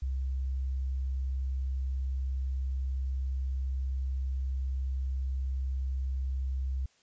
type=tone; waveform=sine; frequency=65.8 Hz; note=C2; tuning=10 cents sharp; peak=-29 dBFS; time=0.02-6.86 s; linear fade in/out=5 ms; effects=white hiss -67 dBFS RMS until 7.02 s + resampled to 16000 Hz